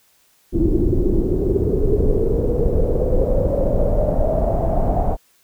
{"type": "noise with low-pass filter sweep", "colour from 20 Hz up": "brown", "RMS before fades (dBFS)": -17, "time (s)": [0.52, 5.17], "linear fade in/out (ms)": 50, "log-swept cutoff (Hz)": [330, 730], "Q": 8, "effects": ["white hiss -58 dBFS RMS until 5.43 s"]}